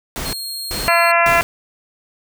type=noise bursts; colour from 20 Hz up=pink; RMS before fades=-25 dBFS; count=3; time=0.16-1.43 s; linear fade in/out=0 ms; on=170 ms; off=380 ms
type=tone; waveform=sawtooth; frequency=4248 Hz; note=C8; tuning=25 cents sharp; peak=-22 dBFS; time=0.25-1.12 s; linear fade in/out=10 ms
type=harmonic tone; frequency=339.9 Hz; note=F4; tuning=47 cents flat; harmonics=2 / 3 / 4 / 5 / 6 / 7 / 8; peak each=-16 / -18 / -19 / -20 / -21 / -21 / -22 dBFS; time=0.88-1.41 s; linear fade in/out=0 ms
effects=none

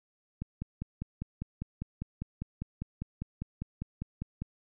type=click train; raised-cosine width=5 ms; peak=-23 dBFS; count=21; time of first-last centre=0.42-4.42 s; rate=5 Hz; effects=none

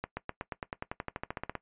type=accelerating click train; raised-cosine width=0.5 ms; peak=-19 dBFS; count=18; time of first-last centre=0.04-1.553 s; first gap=130 ms; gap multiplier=0.95; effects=noise-tail reverb RT60 0.1 s tail -18 dB re dry + resampled to 8000 Hz

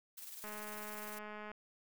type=noise with tremolo; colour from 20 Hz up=blue; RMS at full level=-48 dBFS; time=0.17-1.19 s; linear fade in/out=10 ms; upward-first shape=square; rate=20 Hz; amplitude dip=40%
type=click train; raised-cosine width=0.5 ms; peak=-33 dBFS; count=228; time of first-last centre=0.44-1.516 s; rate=211 Hz
effects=none

